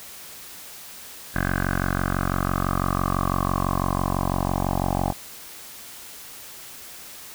10% pulse tone with low-pass filter sweep, 46 Hz, F#1, 9 cents flat, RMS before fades -24 dBFS, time 1.34-5.13 s, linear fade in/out 20 ms, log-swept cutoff 1600 to 840 Hz, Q 6.2, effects white hiss -41 dBFS RMS until 7.34 s

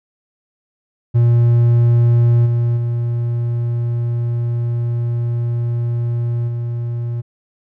triangle tone with level steps, 118.6 Hz, A#2, 30 cents sharp, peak -7 / -11 / -14 / -17 dBFS, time 1.14-7.22 s, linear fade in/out 20 ms, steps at 2.45 / 2.76 / 6.47 s, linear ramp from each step 20 ms, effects none

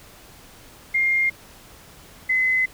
sine tone pair in turn, 2119 / 2036 Hz, C7 / C7, +21 / -48 cents, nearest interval minor second, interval 69 cents, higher first, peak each -17 dBFS, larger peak neither, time 0.94-1.3 / 2.29-2.66 s, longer second, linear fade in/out 10 ms, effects pink hiss -47 dBFS RMS until 2.73 s

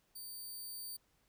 10% pulse tone with level ramp, 4600 Hz, D8, 37 cents flat, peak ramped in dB -39 to -36 dBFS, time 0.15-0.97 s, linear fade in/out 10 ms, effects pink hiss -75 dBFS RMS until 1.28 s

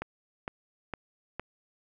click train, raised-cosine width 0.5 ms, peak -19 dBFS, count 4, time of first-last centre 0.02-1.396 s, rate 2.18 Hz, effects none

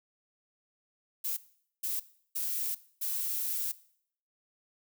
violet noise bursts at uneven times, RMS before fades -33 dBFS, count 4, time 1.24-1.37 / 1.83-2 / 2.35-2.75 / 3.01-3.72 s, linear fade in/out 10 ms, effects noise-tail reverb RT60 0.6 s tail -18 dB re dry

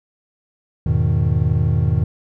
triangle chord, E major seventh, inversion none, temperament equal, 82.41 / 103.83 / 123.47 / 155.56 Hz, E2 / G#2 / B2 / D#3, 0 / 0 / 0 / 0 cents, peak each -18 dBFS, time 0.86-2.04 s, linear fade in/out 5 ms, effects none

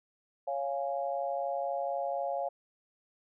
sine chord, Db major, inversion none, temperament equal, 554.4 / 698.5 / 830.6 Hz, Db5 / F5 / Ab5, 0 / 0 / 0 cents, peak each -34 / -34 / -38 dBFS, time 0.47-2.49 s, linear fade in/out 10 ms, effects none

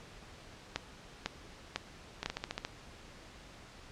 two click trains, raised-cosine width 0.2 ms, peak -15 / -18 dBFS, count 4 / 7, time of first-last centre 0.76-2.26 / 2.23-2.65 s, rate 2 / 14.3 Hz, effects pink hiss -53 dBFS RMS until 3.91 s + low-pass 6000 Hz 12 dB/octave

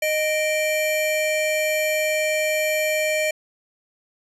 square tone pair together, 618.1 / 2349 Hz, D#5 / D7, -12 / 0 cents, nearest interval octave + major seventh, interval 2312 cents, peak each -22 / -25 dBFS, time 0.02-3.31 s, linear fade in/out 5 ms, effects resampled to 32000 Hz

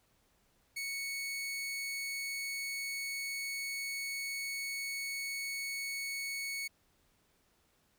sawtooth tone, 2217 Hz, C#7, in tune, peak -33 dBFS, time 0.76-6.68 s, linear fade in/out 10 ms, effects pink hiss -72 dBFS RMS until 7.98 s

